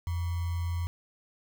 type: tone with sample-and-hold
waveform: sine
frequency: 85.9 Hz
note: F2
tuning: 28 cents flat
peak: -28 dBFS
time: 0.07-0.87 s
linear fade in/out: 0 ms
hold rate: 1050 Hz
effects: none